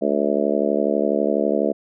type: harmonic tone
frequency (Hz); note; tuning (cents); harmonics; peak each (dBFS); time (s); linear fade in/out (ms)
72.1; D2; -31; 3 / 4 / 5 / 6 / 7 / 8 / 9; -25 / -25 / -25 / -25 / -25 / -25 / -25; 0.01-1.73; 20
effects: none